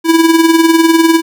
square tone with tremolo, 328.3 Hz, E4, 7 cents flat, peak -4 dBFS, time 0.04-1.22 s, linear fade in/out 50 ms, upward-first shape sine, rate 20 Hz, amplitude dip 60%, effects none

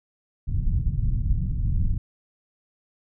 pink low-pass noise, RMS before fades -23 dBFS, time 0.47-1.98 s, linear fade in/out 5 ms, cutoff 150 Hz, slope 24 dB/octave, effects none

